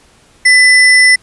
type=tone with sample-and-hold; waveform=sine; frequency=2000 Hz; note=B6; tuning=21 cents sharp; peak=-3 dBFS; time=0.45-1.16 s; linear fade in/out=10 ms; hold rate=7350 Hz; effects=pink hiss -47 dBFS RMS until 1.22 s + resampled to 24000 Hz